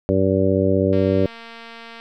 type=harmonic tone; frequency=96 Hz; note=G2; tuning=36 cents flat; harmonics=1 / 2 / 3 / 4 / 5 / 6; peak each=-22 / -22 / -22 / -22 / -22 / -22 dBFS; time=0.09-1.26 s; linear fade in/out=0 ms
type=click train; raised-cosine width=0.3 ms; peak=-23 dBFS; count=247; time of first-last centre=0.93-2 s; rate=230 Hz
effects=none